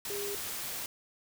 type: tone in noise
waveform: sine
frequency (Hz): 405.4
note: G#4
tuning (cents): -42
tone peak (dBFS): -36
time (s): 0.1-0.35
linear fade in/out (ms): 2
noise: white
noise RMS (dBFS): -38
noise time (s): 0.05-0.86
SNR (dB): -1
effects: none